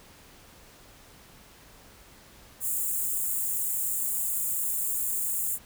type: high-pass noise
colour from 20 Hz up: white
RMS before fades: -29 dBFS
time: 2.6-5.59 s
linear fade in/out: 50 ms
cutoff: 7000 Hz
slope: 96 dB/octave
effects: pink hiss -53 dBFS RMS until 5.65 s